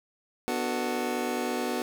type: chord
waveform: 25% pulse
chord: B minor seventh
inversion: none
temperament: just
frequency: 246.9 / 296.3 / 370.4 / 444.5 Hz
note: B3 / D4 / F#4 / A4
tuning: 0 / +15 / +2 / +18 cents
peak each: -28 / -33 / -29 / -33 dBFS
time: 0.48-1.82 s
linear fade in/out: 0 ms
effects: none